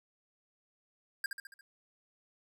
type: tone with echo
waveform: square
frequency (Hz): 1609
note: G6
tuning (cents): +45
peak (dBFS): -32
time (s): 1.24-1.26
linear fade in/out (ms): 2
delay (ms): 70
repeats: 5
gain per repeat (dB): -5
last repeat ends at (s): 1.61
effects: none